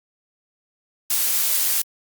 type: noise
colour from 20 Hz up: blue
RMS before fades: -20 dBFS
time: 1.1-1.82 s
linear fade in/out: 5 ms
effects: Opus 48 kbps